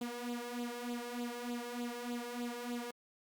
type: tone with flanger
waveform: sawtooth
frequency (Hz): 240.9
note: B3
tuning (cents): -43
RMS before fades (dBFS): -41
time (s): 0.01-2.91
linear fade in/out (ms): 5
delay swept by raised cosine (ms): 0.26 to 2.36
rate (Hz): 3.3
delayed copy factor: +0.7
effects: Opus 48 kbps